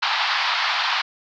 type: band-pass noise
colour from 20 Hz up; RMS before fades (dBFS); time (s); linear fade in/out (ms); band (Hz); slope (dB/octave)
pink; -22; 0.02-1.02; 10; 790 to 4800; 48
effects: none